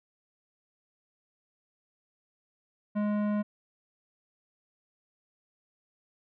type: tone with tanh clipping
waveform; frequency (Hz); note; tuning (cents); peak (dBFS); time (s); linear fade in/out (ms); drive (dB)
sine; 208.3; G#3; +5; -28; 2.95-3.43; 20; 15
effects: none